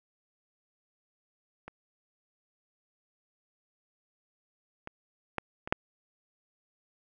clicks, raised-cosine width 0.5 ms, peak -27 / -24 / -15 / -23 / -7 dBFS, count 5, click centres 1.68 / 4.874 / 5.383 / 5.675 / 5.725 s, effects none

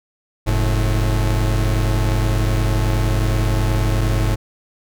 45% pulse tone pair together, 45.45 / 108.1 Hz, F#1 / A2, -30 / -30 cents, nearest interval octave + minor third, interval 1500 cents, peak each -18 dBFS, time 0.46-4.36 s, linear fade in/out 20 ms, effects none

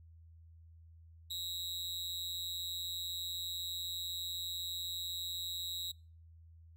40% pulse tone with amplitude modulation, 3856 Hz, B7, 42 cents flat, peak -33 dBFS, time 1.3-5.92 s, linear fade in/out 10 ms, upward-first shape sine, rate 176 Hz, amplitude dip 90%, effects noise-tail reverb RT60 0.4 s tail -26 dB re dry + added 82 Hz sine -55 dBFS peak until 6.76 s

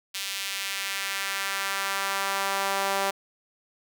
sawtooth tone with high-pass filter sweep, 196 Hz, G3, in tune, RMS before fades -29 dBFS, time 0.14-3.11 s, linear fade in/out 10 ms, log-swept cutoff 3100 to 680 Hz, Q 1.2, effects none

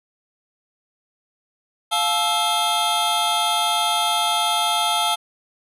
square tone cluster, 702 / 865 / 1324 / 3227 / 3551 Hz, F5 / A5 / E6 / G7 / A7, +9 / -30 / +7 / +50 / +15 cents, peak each -26 / -24 / -26 / -25 / -27 dBFS, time 1.91-5.16 s, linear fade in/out 20 ms, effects resampled to 32000 Hz

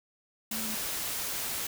sine tone in noise, 220 Hz, A3, in tune, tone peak -38 dBFS, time 0.51-0.75 s, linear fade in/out 5 ms, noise white, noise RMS -34 dBFS, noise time 0.51-1.67 s, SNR -7 dB, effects none

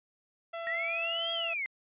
sawtooth tone, 670 Hz, E5, 28 cents sharp, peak -32 dBFS, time 0.53-1.54 s, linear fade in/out 10 ms
sine linear two-way sweep, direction up then down, 1864.7 to 3291 to 2041 Hz, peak -31 dBFS, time 0.67-1.66 s, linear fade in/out 0 ms, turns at 1.32 s
effects resampled to 8000 Hz

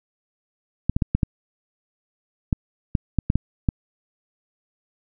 clicks, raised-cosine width 5 ms, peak -6 dBFS, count 11, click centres 0.896 / 0.965 / 1.022 / 1.15 / 1.232 / 2.528 / 2.952 / 3.187 / 3.301 / 3.356 / 3.688 s, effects none

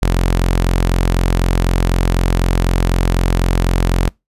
sawtooth tone, 44 Hz, F1, 14 cents sharp, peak -8 dBFS, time 0.02-4.09 s, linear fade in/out 0 ms, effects noise-tail reverb RT60 0.2 s tail -26 dB re dry + resampled to 32000 Hz

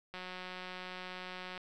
click train, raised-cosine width 0.3 ms, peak -28 dBFS, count 264, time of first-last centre 0.14-1.577 s, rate 183 Hz, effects none

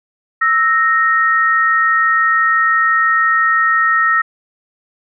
sine tone pair together, 1314 / 1859.9 Hz, E6 / A#6, -6 / -4 cents, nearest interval tritone, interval 602 cents, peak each -13 dBFS, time 0.41-4.22 s, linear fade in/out 10 ms, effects none

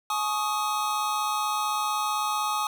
square chord, Ab suspended fourth, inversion none, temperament equal with one note detuned, 846.6 / 1108.7 / 1244.5 Hz, Ab5 / Db6 / Eb6, +33 / 0 / 0 cents, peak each -30 / -33 / -29 dBFS, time 0.1-2.67 s, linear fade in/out 2 ms, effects none

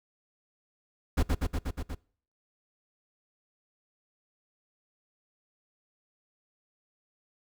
brown noise with echo, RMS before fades -23 dBFS, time 1.17-1.23 s, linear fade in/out 10 ms, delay 120 ms, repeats 6, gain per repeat -2 dB, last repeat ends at 1.95 s, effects noise-tail reverb RT60 0.5 s tail -24 dB re dry

